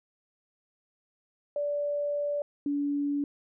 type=tone pair in turn; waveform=sine; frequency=581 / 286.6 Hz; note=D5 / D4; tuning=-19 / -42 cents; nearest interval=octave; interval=1223 cents; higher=first; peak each=-27 / -26 dBFS; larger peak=second; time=1.56-2.42 / 2.66-3.24 s; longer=first; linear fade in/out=2 ms; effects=none